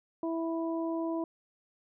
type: harmonic tone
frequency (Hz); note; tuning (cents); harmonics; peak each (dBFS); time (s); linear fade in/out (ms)
329.1; E4; -3; 1 / 2 / 3; -31 / -37 / -41; 0.23-1.24; 2
effects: none